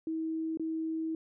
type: tone with dropouts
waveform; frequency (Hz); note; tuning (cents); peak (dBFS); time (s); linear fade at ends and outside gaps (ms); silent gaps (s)
sine; 321.3; E4; -44; -31; 0.07-1.15; 2; 0.573-0.596
effects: none